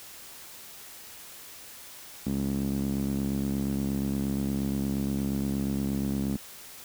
sawtooth tone with band-pass filter, 68.5 Hz, C#2, 20 cents flat, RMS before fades -29 dBFS, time 2.26-6.37 s, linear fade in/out 5 ms, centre 230 Hz, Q 3.3, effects white hiss -46 dBFS RMS until 6.84 s

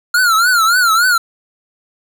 square tone with vibrato, 1396.9 Hz, F6, in tune, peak -10 dBFS, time 0.14-1.18 s, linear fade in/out 5 ms, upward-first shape triangle, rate 3.5 Hz, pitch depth 160 cents each way, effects 7-bit

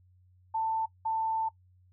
sine tone bursts at uneven times, 890 Hz, A5, 20 cents sharp, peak -27 dBFS, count 2, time 0.54-0.86 / 1.05-1.49 s, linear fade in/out 10 ms, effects noise-tail reverb RT60 0.1 s tail -19 dB re dry + added 91 Hz sine -59 dBFS peak until 1.92 s

